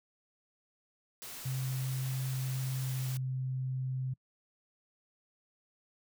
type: noise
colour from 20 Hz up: white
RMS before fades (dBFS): -45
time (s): 1.22-3.17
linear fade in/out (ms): 0
type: tone with pitch glide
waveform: sine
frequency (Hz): 130.81 to 129.98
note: C3 to C3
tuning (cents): 0 to -11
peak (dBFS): -32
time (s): 1.45-4.14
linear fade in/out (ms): 10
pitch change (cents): -11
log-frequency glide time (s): 2.87-2.97
effects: noise-tail reverb RT60 0.1 s tail -26 dB re dry